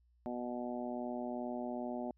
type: harmonic tone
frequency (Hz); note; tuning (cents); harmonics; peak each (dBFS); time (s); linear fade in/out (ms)
122.4; B2; -15; 2 / 3 / 4 / 5 / 6 / 7; -40 / -45 / -52 / -43 / -46 / -50; 0.26-2.11; 0
effects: added 60 Hz sine -67 dBFS peak until 2.17 s